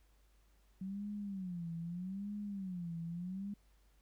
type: tone with vibrato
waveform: sine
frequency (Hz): 185.5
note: F#3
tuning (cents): +5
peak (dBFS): -39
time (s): 0.81-3.54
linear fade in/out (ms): 5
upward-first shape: sine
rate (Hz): 0.8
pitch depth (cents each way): 190
effects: added 50 Hz sine -66 dBFS peak until 4.01 s + pink hiss -75 dBFS RMS until 4.01 s